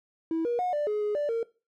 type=tone with pitch steps; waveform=triangle; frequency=325.9 / 477.7 / 725 / 590 / 421.1 / 418 / 586 / 459.2 Hz; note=E4 / A#4 / F#5 / D5 / G#4 / G#4 / D5 / A#4; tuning=-20 / +42 / -35 / +8 / +24 / +11 / -4 / -26 cents; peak=-22 dBFS; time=0.31-1.43 s; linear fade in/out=2 ms; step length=140 ms; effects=noise-tail reverb RT60 0.3 s tail -21 dB re dry + tanh soft clip ceiling -22 dBFS